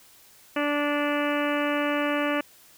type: harmonic tone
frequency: 291.8 Hz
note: D4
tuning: 11 cents flat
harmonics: 1 / 2 / 3 / 4 / 5 / 6 / 7 / 8 / 9 / 10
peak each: -27 / -28 / -36 / -32 / -35 / -34 / -38 / -37 / -37 / -39 dBFS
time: 0.56-2.41 s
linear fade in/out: 5 ms
effects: white hiss -54 dBFS RMS until 2.77 s